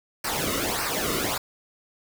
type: noise with flanger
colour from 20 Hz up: pink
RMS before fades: -27 dBFS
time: 0.24-1.38 s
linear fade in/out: 5 ms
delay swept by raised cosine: 0.28 to 1.25 ms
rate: 1.7 Hz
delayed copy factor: -0.75
effects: none